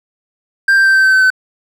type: tone with pitch steps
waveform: triangle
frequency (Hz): 1585 / 1574.1 / 1563.2 / 1552.4 / 1541.7 / 1531 / 1520.4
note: G6 / G6 / G6 / G6 / G6 / G6 / F#6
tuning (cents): +19 / +7 / -5 / -17 / -29 / -41 / +47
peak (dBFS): -5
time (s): 0.68-1.303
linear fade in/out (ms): 5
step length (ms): 89
effects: none